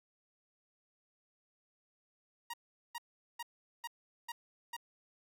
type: tone bursts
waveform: sawtooth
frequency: 944 Hz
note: A#5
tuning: 22 cents sharp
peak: -36 dBFS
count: 6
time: 2.5-4.766 s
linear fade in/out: 5 ms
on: 36 ms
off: 410 ms
effects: none